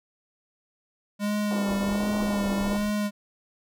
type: tone with vibrato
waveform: square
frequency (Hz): 203.8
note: G#3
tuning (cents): -32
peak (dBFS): -25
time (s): 1.19-3.11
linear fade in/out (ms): 50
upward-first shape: sine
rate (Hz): 1.3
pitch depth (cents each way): 43
type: band-pass noise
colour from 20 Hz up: pink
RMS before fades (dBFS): -35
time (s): 1.51-2.77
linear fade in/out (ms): 0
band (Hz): 210 to 1100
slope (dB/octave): 48
type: noise with tremolo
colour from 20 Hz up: brown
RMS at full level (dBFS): -37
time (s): 1.66-2.92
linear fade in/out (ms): 50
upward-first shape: sine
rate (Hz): 5.4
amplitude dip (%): 50
effects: none